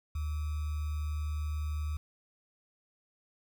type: tone with sample-and-hold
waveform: sine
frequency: 75.7 Hz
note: D#2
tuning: 47 cents flat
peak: -31 dBFS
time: 0.15-1.97 s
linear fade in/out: 5 ms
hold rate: 1225 Hz
effects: none